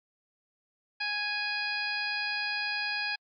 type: harmonic tone with a mistuned harmonic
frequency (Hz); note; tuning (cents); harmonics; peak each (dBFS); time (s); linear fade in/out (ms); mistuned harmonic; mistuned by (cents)
830.6; G#5; 0; 1 / 2 / 3 / 4 / 5 / 6; -40 / -34 / -34 / -43 / -40 / -37; 1-3.16; 10; 6; -38
effects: AAC 64 kbps